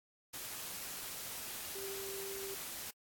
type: tone in noise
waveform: sine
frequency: 391.3 Hz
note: G4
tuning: 3 cents flat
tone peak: -43 dBFS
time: 1.75-2.55 s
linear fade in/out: 10 ms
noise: white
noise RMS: -44 dBFS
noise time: 0.33-2.91 s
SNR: -2 dB
effects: AAC 64 kbps